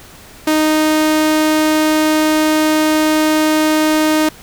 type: tone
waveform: sawtooth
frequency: 309.9 Hz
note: D#4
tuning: 7 cents flat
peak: -7 dBFS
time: 0.47-4.29 s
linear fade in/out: 5 ms
effects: pink hiss -39 dBFS RMS until 4.42 s